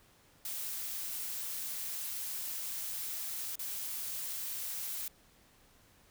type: noise with dropouts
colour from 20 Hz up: blue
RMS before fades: -39 dBFS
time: 0.45-5.08 s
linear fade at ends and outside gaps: 2 ms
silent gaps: 3.556-3.592 s
effects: pink hiss -64 dBFS RMS until 6.1 s